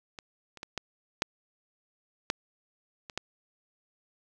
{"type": "clicks", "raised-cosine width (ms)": 0.2, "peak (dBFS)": [-24, -29, -21, -15, -8, -9, -24, -14], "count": 8, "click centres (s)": [0.188, 0.573, 0.631, 0.777, 1.221, 2.301, 3.098, 3.176], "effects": []}